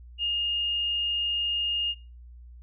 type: tone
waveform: sine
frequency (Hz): 2837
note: F7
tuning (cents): +27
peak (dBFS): -25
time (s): 0.18-1.95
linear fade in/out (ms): 50
effects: noise-tail reverb RT60 0.3 s tail -20 dB re dry + added 60 Hz sine -44 dBFS peak until 2.62 s